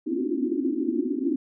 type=band-pass noise; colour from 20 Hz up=pink; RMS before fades=-26 dBFS; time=0.06-1.36 s; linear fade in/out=5 ms; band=250 to 360 Hz; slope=96 dB/octave; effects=none